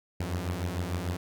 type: beating tone pair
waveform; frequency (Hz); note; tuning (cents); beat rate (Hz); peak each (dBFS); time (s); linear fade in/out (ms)
sawtooth; 85.1 / 91.8; F2 / F#2; -44 / -13; 6.7; -29; 0.2-1.17; 5
effects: none